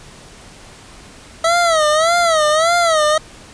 25% pulse tone with vibrato, 648 Hz, E5, 30 cents flat, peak -8 dBFS, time 1.44-3.18 s, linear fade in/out 5 ms, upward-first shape sine, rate 1.7 Hz, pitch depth 130 cents each way, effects pink hiss -40 dBFS RMS until 3.53 s + resampled to 22050 Hz

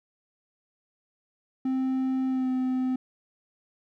triangle tone with pitch glide, 261.6 to 257.1 Hz, C4 to C4, 0 to -30 cents, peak -22 dBFS, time 1.65-2.96 s, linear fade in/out 5 ms, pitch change -30 cents, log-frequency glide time 2.28-2.49 s, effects none

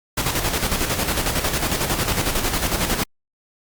pink noise with tremolo, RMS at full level -20 dBFS, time 0.17-3.04 s, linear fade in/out 10 ms, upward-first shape square, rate 11 Hz, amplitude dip 50%, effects Opus 48 kbps

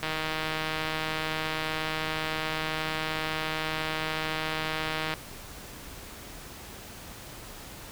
click train, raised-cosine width 0.3 ms, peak -14 dBFS, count 803, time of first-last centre 0.03-5.138 s, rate 157 Hz, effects pink hiss -44 dBFS RMS until 7.91 s

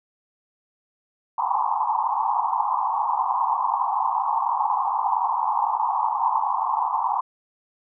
pink band-pass noise, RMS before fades -23 dBFS, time 1.38-7.21 s, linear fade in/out 5 ms, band 790 to 1100 Hz, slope 96 dB/octave, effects none

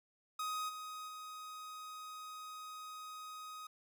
45% pulse tone with level steps, 1255 Hz, D#6, 15 cents sharp, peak -37 / -44 / -46 dBFS, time 0.39-3.67 s, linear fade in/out 5 ms, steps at 0.68 / 1.07 s, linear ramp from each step 20 ms, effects none

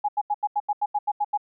sine tone bursts, 830.6 Hz, G#5, in tune, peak -20 dBFS, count 11, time 0.04-1.376 s, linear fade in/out 10 ms, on 46 ms, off 83 ms, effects none

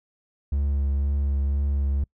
triangle tone with vibrato, 70.1 Hz, C#2, 20 cents sharp, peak -19 dBFS, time 0.52-2.04 s, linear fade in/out 5 ms, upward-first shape triangle, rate 2 Hz, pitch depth 22 cents each way, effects noise-tail reverb RT60 0.1 s tail -26 dB re dry

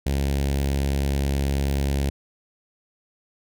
sawtooth tone with notch filter, 69.3 Hz, C#2, in tune, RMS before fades -23 dBFS, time 0.06-2.1 s, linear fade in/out 5 ms, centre 1200 Hz, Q 1, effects none

